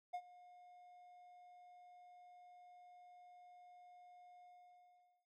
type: tone with ADSR envelope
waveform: triangle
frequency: 716 Hz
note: F5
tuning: 43 cents sharp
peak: -37 dBFS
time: 0.13-5.26 s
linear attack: 15 ms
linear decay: 63 ms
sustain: -20 dB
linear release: 820 ms
effects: none